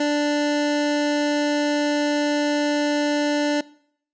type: tone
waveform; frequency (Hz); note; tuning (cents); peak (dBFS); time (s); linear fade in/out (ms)
25% pulse; 293.7; D4; 0; -15; 0-3.61; 5
effects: noise-tail reverb RT60 0.6 s tail -21 dB re dry + resampled to 16000 Hz

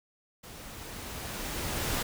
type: noise with level ramp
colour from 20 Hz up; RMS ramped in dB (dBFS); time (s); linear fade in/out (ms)
pink; -47 to -30; 0.43-2.03; 10
effects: none

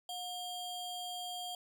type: ring-modulated tone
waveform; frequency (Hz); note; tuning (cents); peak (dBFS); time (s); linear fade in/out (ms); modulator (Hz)
square; 1970; B6; -5; -37; 0.09-1.55; 2; 1250
effects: none

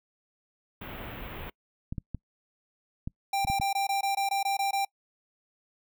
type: band-stop noise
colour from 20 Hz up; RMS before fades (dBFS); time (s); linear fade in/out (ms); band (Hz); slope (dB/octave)
pink; -40; 0.81-1.5; 5; 3300 to 14000; 48
type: clicks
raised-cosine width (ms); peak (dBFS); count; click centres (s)
5; -21; 7; 1.925 / 1.982 / 2.147 / 3.075 / 3.449 / 3.5 / 3.599
type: tone bursts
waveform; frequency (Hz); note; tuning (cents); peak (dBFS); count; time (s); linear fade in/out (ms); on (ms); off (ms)
square; 790; G5; +13; -26; 11; 3.33-4.85; 5; 120; 20
effects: noise-tail reverb RT60 0.1 s tail -26 dB re dry

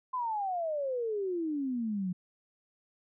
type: exponential sweep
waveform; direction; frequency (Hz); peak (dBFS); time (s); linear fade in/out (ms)
sine; down; 1039 to 175.8; -30; 0.13-2.13; 10
effects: none

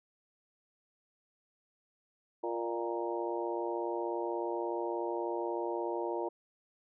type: harmonic tone with a mistuned harmonic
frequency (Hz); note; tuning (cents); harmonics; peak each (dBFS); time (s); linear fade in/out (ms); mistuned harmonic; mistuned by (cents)
116.54; A#2; 0; 3 / 4 / 5 / 6 / 7 / 8; -36 / -39 / -40 / -44 / -44 / -40; 2.43-6.29; 10; 5; +31
effects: none

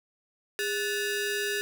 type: ring-modulated tone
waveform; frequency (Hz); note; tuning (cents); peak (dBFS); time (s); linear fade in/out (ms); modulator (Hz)
sawtooth; 1074; C6; +45; -21; 0.59-1.61; 0; 666
effects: none

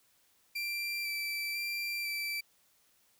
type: tone with vibrato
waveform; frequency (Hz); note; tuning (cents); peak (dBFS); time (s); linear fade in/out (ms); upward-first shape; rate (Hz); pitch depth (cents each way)
30% pulse; 2346; D7; -2; -31; 0.55-2.41; 10; square; 1; 12
effects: white hiss -69 dBFS RMS until 3.19 s

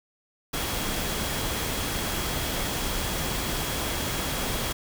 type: tone in noise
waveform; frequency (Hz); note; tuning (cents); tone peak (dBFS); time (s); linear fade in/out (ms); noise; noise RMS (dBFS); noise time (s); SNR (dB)
sine; 3300; G#7; -12; -40; 0.53-4.73; 10; pink; -29; 0.53-4.73; -14
effects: none

